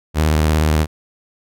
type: tone with vibrato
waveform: sawtooth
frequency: 77.4 Hz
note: D#2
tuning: 9 cents flat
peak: -9 dBFS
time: 0.14-0.87 s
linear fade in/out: 50 ms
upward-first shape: square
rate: 17 Hz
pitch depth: 54 cents each way
effects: none